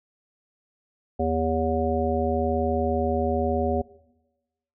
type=harmonic tone; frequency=80.5 Hz; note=E2; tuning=41 cents flat; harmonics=1 / 3 / 5 / 7 / 9; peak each=-28 / -28 / -28 / -28 / -28 dBFS; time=1.19-3.82 s; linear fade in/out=10 ms; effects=noise-tail reverb RT60 1.0 s tail -20 dB re dry